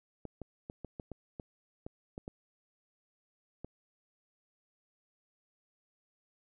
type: clicks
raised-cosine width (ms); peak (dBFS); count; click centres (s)
2; -28; 11; 0.253 / 0.417 / 0.699 / 0.847 / 0.998 / 1.117 / 1.398 / 1.865 / 2.179 / 2.279 / 3.646
effects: none